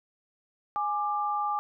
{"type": "tone pair together", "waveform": "sine", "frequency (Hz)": [830.6, 1185.8], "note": ["G#5", "D6"], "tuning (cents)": [0, 16], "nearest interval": "tritone", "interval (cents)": 616, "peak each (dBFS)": [-29, -29], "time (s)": [0.76, 1.59], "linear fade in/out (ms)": 0, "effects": []}